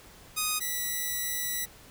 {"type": "tone pair in turn", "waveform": "5% pulse", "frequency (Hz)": [1244.5, 1959], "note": ["D#6", "B6"], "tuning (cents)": [0, -15], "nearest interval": "minor sixth", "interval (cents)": 785, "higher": "second", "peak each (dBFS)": [-15, -19], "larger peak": "first", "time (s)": [[0.36, 0.6], [0.6, 1.66]], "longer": "second", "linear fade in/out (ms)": 20, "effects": ["pink hiss -52 dBFS RMS until 1.9 s"]}